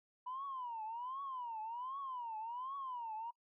sine tone with vibrato, 982 Hz, B5, 10 cents flat, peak -40 dBFS, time 0.26-3.31 s, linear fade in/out 10 ms, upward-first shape triangle, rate 1.3 Hz, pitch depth 240 cents each way, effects noise-tail reverb RT60 0.1 s tail -26 dB re dry + tanh soft clip ceiling -36 dBFS

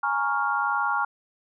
sine chord, Bb minor seventh, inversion third, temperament equal, 830.6 / 932.3 / 1108.7 / 1396.9 Hz, Ab5 / Bb5 / Db6 / F6, 0 / 0 / 0 / 0 cents, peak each -28 / -30 / -28 / -26 dBFS, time 0.03-1.05 s, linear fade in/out 5 ms, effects none

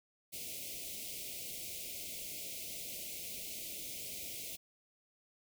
white band-stop noise, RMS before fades -44 dBFS, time 0.32-4.57 s, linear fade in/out 20 ms, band 700 to 2100 Hz, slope 96 dB/octave, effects none

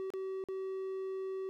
triangle tone with dropouts, 381.5 Hz, G4, 47 cents flat, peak -34 dBFS, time 0-1.49 s, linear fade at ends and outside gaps 0 ms, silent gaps 0.103-0.137 / 0.439-0.486 s, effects none

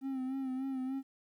triangle tone with vibrato, 263.5 Hz, C4, 12 cents sharp, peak -32 dBFS, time 0.01-1.03 s, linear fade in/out 50 ms, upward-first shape sine, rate 3.4 Hz, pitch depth 45 cents each way, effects 12-bit

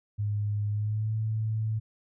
sine tone with pitch glide, 103.83 to 109.69 Hz, G#2 to A2, 0 to -5 cents, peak -26 dBFS, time 0.18-1.8 s, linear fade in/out 20 ms, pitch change +95 cents, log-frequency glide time 0.7-1.13 s, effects none

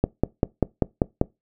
click train, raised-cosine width 2 ms, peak -4 dBFS, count 7, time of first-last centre 0.04-1.214 s, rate 5.11 Hz, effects noise-tail reverb RT60 0.2 s tail -22 dB re dry

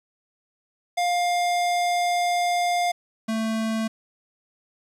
square tone pair in turn, 705 / 222.1 Hz, F5 / A3, +16 / +16 cents, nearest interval octave + minor sixth, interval 2000 cents, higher first, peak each -21 / -24 dBFS, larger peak first, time 0.97-2.92 / 3.28-3.88 s, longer first, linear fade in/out 10 ms, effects low-pass 10000 Hz 12 dB/octave + 9-bit

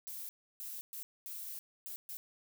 violet noise bursts at uneven times, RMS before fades -44 dBFS, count 6, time 0.07-0.29 / 0.6-0.81 / 0.93-1.03 / 1.26-1.59 / 1.86-1.96 / 2.09-2.17 s, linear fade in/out 0 ms, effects none

